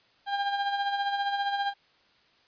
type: tone with tremolo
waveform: 35% pulse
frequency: 802 Hz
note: G5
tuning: 39 cents sharp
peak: -23 dBFS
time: 0.26-1.74 s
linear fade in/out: 50 ms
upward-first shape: sine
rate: 15 Hz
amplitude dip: 50%
effects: white hiss -63 dBFS RMS until 2.47 s + resampled to 11025 Hz